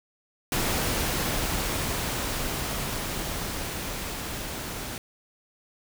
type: noise with level ramp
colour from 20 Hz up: pink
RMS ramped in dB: -26 to -35 dBFS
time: 0.52-4.98 s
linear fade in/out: 2 ms
effects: none